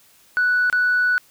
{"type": "tone with dropouts", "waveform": "sine", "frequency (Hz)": 1480, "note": "F#6", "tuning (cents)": 0, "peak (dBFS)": -14, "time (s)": [0.37, 1.18], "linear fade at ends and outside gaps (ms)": 0, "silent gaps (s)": [0.699, 0.727], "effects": ["tanh soft clip ceiling -12 dBFS", "white hiss -54 dBFS RMS until 1.3 s"]}